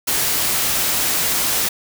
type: noise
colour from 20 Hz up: white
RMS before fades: -19 dBFS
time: 0.07-1.69 s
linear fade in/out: 10 ms
effects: none